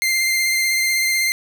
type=tone with vibrato; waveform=sawtooth; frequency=2093 Hz; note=C7; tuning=in tune; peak=-13 dBFS; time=0.02-1.32 s; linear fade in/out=0 ms; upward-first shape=sine; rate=16 Hz; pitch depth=16 cents each way; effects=none